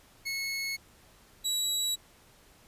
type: tone pair in turn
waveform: 25% pulse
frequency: 2188 / 3899 Hz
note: C#7 / B7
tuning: -23 / -23 cents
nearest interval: minor seventh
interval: 1000 cents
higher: second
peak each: -28 / -24 dBFS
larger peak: second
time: 0.25-0.77 / 1.44-1.96 s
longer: neither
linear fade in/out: 20 ms
effects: pink hiss -59 dBFS RMS until 2.67 s + resampled to 32000 Hz